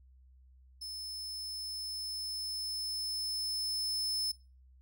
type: tone with level ramp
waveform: 40% pulse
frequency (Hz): 5240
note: E8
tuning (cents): -11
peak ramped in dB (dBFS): -39 to -30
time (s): 0.81-4.32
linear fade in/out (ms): 10
effects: noise-tail reverb RT60 0.3 s tail -18 dB re dry + added 64 Hz sine -57 dBFS peak until 4.81 s